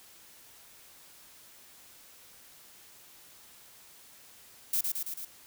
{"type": "noise with echo", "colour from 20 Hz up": "violet", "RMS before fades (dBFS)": -28, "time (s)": [4.73, 4.81], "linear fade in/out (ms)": 5, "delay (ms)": 110, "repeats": 4, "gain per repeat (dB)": -3, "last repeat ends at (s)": 5.25, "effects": ["white hiss -55 dBFS RMS until 5.46 s"]}